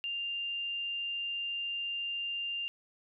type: tone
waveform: sine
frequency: 2794 Hz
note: F7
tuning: in tune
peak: -33 dBFS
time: 0.04-2.68 s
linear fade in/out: 0 ms
effects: none